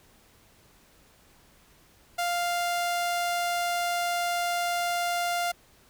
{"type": "tone", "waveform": "sawtooth", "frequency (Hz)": 698.5, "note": "F5", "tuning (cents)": 0, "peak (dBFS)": -22, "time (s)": [2.18, 5.52], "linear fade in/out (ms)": 10, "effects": ["pink hiss -59 dBFS RMS until 5.89 s"]}